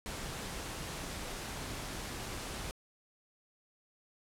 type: noise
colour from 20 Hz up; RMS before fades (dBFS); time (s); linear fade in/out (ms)
pink; -41; 0.06-2.71; 0
effects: low-pass 11000 Hz 12 dB/octave